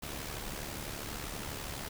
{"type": "noise with amplitude modulation", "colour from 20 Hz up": "pink", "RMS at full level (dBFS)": -38, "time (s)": [0.02, 1.89], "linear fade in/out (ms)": 10, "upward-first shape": "sine", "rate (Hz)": 72.3, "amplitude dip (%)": 55, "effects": []}